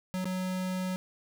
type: tone with dropouts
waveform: square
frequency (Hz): 185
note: F#3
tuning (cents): 0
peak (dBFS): -31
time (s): 0.14-0.96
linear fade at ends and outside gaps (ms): 0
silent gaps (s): 0.244-0.255
effects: none